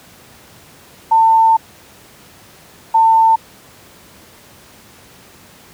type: tone bursts at uneven times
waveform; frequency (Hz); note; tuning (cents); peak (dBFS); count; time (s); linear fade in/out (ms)
sine; 897; A5; +33; -7; 2; 1.11-1.57 / 2.94-3.36; 10
effects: pink hiss -43 dBFS RMS until 5.73 s + high-pass 80 Hz 12 dB/octave